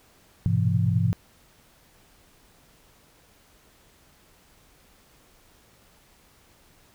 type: tone cluster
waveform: sine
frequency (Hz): 102.6 / 116.4 / 126.2 / 168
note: G#2 / A#2 / B2 / E3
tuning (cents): -21 / -2 / +38 / +33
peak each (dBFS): -23 / -31 / -25 / -25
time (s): 0.46-1.13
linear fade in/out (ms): 0
effects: pink hiss -58 dBFS RMS until 6.94 s